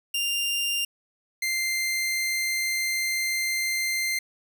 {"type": "tone pair in turn", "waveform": "sawtooth", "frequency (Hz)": [2794, 2089], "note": ["F7", "C7"], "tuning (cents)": [0, -3], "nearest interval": "perfect fourth", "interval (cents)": 503, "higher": "first", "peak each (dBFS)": -21, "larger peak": "neither", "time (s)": [[0.14, 0.85], [1.42, 4.19]], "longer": "second", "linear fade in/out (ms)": 5, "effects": []}